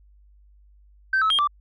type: tone with pitch steps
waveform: sine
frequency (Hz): 1549 / 1296 / 3219 / 1169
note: G6 / E6 / G7 / D6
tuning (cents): -21 / -30 / +45 / -8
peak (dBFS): -16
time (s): 1.13-1.474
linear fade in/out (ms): 5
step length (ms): 86
effects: tanh soft clip ceiling -15 dBFS + added 50 Hz sine -51 dBFS peak until 1.6 s